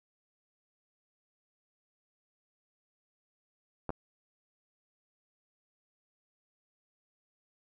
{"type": "clicks", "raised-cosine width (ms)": 1, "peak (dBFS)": -21, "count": 2, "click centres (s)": [3.893, 3.904], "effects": []}